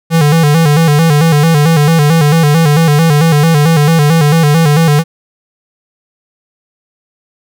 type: tone with vibrato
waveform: square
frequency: 155.56 Hz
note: D#3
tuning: in tune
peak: -6 dBFS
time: 0.1-5.04 s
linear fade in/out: 50 ms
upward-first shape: square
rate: 4.5 Hz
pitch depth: 100 cents each way
effects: none